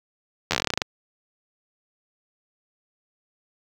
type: slowing click train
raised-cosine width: 0.2 ms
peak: -4 dBFS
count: 14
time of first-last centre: 0.51-0.818 s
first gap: 11 ms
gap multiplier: 1.12
effects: high-pass 60 Hz 12 dB/octave + 7-bit